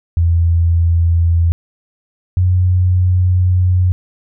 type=tone pair in turn; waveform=sine; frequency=84.3 / 90.95 Hz; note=E2 / F#2; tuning=+39 / -29 cents; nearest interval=minor second; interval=132 cents; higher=second; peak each=-9 dBFS; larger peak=neither; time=0.17-1.52 / 2.37-3.92 s; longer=second; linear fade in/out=0 ms; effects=none